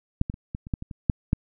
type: clicks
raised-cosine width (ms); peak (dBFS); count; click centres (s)
5; -8 / -16 / -27 / -18 / -26 / -13 / -22 / -23 / -6 / -8; 10; 0.214 / 0.299 / 0.341 / 0.549 / 0.669 / 0.738 / 0.824 / 0.912 / 1.098 / 1.331
effects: none